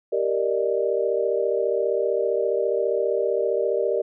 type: chord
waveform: sine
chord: Eb major seventh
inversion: first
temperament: equal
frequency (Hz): 392 / 466.2 / 587.3 / 622.3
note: G4 / Bb4 / D5 / Eb5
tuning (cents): 0 / 0 / 0 / 0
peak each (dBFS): -25 / -24 / -26 / -29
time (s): 0.12-4.02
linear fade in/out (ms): 10
effects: none